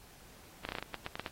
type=clicks; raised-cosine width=0.3 ms; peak=-21 dBFS; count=11; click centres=0.651 / 0.689 / 0.721 / 0.752 / 0.785 / 0.826 / 0.943 / 1.064 / 1.155 / 1.196 / 1.262 s; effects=pink hiss -57 dBFS RMS until 1.31 s + AAC 48 kbps